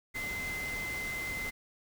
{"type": "tone in noise", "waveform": "sine", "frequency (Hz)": 2062, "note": "C7", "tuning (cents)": -26, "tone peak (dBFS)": -35, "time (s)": [0.14, 1.51], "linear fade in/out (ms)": 20, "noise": "pink", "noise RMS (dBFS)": -42, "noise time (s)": [0.14, 1.51], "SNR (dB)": 4, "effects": []}